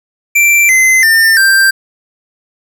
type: tone with pitch steps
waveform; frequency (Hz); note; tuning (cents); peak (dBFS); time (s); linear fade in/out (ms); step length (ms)
square; 2349 / 2057 / 1800.9 / 1576.9; D7 / C7 / A6 / G6; 0 / -30 / +40 / +10; -6; 0.35-1.71; 10; 340
effects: none